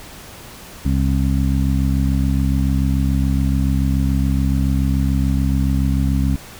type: harmonic tone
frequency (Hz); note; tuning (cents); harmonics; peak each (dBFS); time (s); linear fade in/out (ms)
67; C2; +42; 1 / 2 / 3 / 4; -17 / -20 / -22 / -23; 0.85-6.36; 5
effects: pink hiss -38 dBFS RMS until 6.59 s